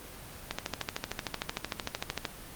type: click train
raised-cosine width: 0.2 ms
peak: -13 dBFS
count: 24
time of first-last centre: 0.51-2.252 s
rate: 13.2 Hz
effects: pink hiss -46 dBFS RMS until 2.55 s + Opus 24 kbps